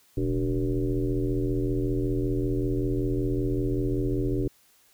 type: tone with frequency modulation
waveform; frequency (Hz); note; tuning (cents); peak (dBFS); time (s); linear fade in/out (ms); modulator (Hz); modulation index
sine; 205.8; G#3; -16; -23; 0.17-4.48; 5; 85.3; 2.5
effects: white hiss -61 dBFS RMS until 4.93 s